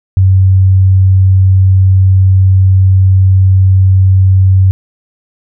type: tone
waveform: sine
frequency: 94.8 Hz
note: F#2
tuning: 43 cents sharp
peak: -3 dBFS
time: 0.17-4.71 s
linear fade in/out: 0 ms
effects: none